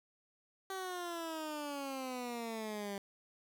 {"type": "exponential sweep", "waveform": "15% pulse", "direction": "down", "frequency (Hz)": [386.9, 197], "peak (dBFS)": -33, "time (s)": [0.7, 2.98], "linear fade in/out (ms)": 2, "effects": []}